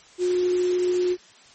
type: tone in noise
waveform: sine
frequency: 360 Hz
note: F#4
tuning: 47 cents flat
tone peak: -19 dBFS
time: 0.18-1.17 s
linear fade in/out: 50 ms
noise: white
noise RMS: -37 dBFS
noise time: 0.18-1.17 s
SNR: +15 dB
effects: white hiss -51 dBFS RMS until 1.54 s + MP3 32 kbps